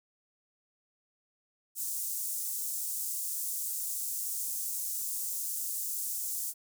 pink high-pass noise, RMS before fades -35 dBFS, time 1.75-6.54 s, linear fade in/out 50 ms, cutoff 7300 Hz, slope 24 dB/octave, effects none

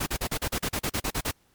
pink noise bursts, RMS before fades -28 dBFS, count 13, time 0-1.314 s, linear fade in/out 10 ms, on 66 ms, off 38 ms, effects pink hiss -65 dBFS RMS until 1.54 s + MP3 96 kbps

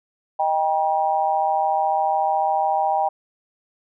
sine tone with amplitude modulation, 790 Hz, G5, 13 cents sharp, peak -13 dBFS, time 0.39-3.09 s, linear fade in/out 10 ms, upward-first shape sine, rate 166 Hz, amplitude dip 100%, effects none

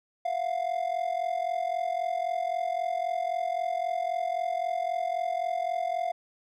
triangle ring-modulated tone, 698.5 Hz, F5, in tune, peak -22 dBFS, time 0.25-6.12 s, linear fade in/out 2 ms, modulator 21.9 Hz, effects none

